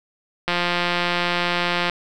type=click train; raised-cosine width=0.3 ms; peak=-5 dBFS; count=249; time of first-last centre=0.48-1.897 s; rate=175 Hz; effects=none